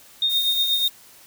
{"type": "tone with tremolo", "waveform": "sine", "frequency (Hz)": 3683, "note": "A#7", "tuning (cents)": -22, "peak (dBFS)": -16, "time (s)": [0.22, 0.88], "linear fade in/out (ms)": 2, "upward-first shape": "triangle", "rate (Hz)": 8.3, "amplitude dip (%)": 55}
{"type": "noise", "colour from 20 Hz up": "violet", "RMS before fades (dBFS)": -31, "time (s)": [0.29, 0.9], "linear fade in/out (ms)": 20}
{"effects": ["white hiss -49 dBFS RMS until 1.26 s"]}